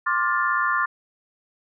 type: chord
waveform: sine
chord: D minor seventh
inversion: third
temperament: just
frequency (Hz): 1057.2 / 1174.7 / 1409.6 / 1762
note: C6 / D6 / F6 / A6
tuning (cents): +18 / 0 / +16 / +2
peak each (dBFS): -25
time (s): 0.06-0.86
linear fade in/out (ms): 10
effects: none